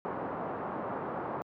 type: low-pass noise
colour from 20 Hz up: white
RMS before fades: -36 dBFS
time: 0.05-1.42 s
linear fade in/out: 0 ms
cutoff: 1100 Hz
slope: 24 dB/octave
effects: high-pass 150 Hz 12 dB/octave